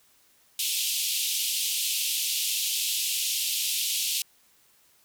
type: band-pass noise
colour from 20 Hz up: pink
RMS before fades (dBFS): -28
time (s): 0.59-4.22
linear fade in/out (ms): 2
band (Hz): 2700 to 16000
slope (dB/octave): 48
effects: white hiss -62 dBFS RMS until 5.04 s